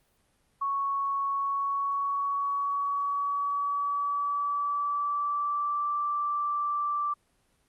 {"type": "tone with pitch glide", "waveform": "sine", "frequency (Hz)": [1108.7, 1171.2], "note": ["C#6", "D6"], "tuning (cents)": [0, -5], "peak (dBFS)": -26, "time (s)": [0.61, 7.14], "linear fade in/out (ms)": 10, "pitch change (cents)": 95, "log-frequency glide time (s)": [1.3, 5.95], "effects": ["pink hiss -69 dBFS RMS until 7.68 s", "Opus 32 kbps"]}